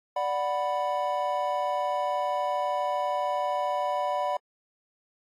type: chord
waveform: triangle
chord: B minor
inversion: first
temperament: equal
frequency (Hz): 587.3 / 740 / 987.8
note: D5 / F#5 / B5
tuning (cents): 0 / 0 / 0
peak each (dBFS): -28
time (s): 0.16-4.37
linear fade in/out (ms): 5
effects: AAC 64 kbps